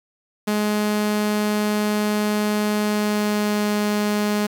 sawtooth tone with pitch glide, 210 to 208.5 Hz, G#3 to G#3, +19 to +7 cents, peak -15 dBFS, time 0.47-4.47 s, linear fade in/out 10 ms, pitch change -12 cents, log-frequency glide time 2.83-3.69 s, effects 7-bit

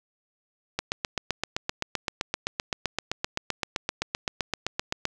click train, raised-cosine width 0.2 ms, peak -9 dBFS, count 34, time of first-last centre 0.79-5.054 s, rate 7.74 Hz, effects none

